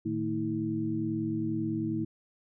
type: tone cluster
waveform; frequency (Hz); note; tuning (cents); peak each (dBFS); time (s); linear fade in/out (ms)
sine; 111.8 / 154 / 224.1 / 322.4; A2 / D#3 / A3 / E4; +28 / -17 / +32 / -38; -37 / -37 / -34 / -31; 0.05-2.05; 10
effects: none